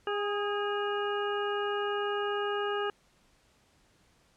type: harmonic tone with a mistuned harmonic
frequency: 409 Hz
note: G#4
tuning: 26 cents flat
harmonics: 1 / 2 / 3 / 4 / 6 / 7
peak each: -31 / -37 / -36 / -38 / -51 / -41 dBFS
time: 0.07-2.9 s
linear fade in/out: 2 ms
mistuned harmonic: 3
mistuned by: +26 cents
effects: pink hiss -66 dBFS RMS until 4.36 s + low-pass 9000 Hz 12 dB/octave